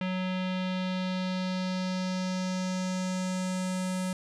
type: tone with low-pass filter sweep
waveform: square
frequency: 185 Hz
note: F#3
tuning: in tune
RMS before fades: -31 dBFS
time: 0.01-4.13 s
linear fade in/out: 2 ms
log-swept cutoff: 2900 to 9400 Hz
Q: 2.2
effects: none